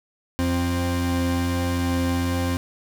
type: tone pair together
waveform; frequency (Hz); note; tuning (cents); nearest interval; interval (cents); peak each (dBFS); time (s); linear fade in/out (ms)
40% pulse; 87.07 / 262.5; F2 / C4; -5 / +6; octave + perfect fifth; 1911; -23; 0.39-2.57; 0
effects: none